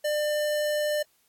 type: tone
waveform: square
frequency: 598 Hz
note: D5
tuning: 31 cents sharp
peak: -25 dBFS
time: 0.04-1.03 s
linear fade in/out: 10 ms
effects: white hiss -67 dBFS RMS until 1.28 s + AAC 64 kbps